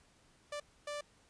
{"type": "tone bursts at uneven times", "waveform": "sawtooth", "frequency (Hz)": 587.3, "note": "D5", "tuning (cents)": 0, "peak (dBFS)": -35, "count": 2, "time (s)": [[0.52, 0.6], [0.87, 1.01]], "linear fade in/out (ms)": 5, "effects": ["pink hiss -67 dBFS RMS until 1.29 s", "resampled to 22050 Hz"]}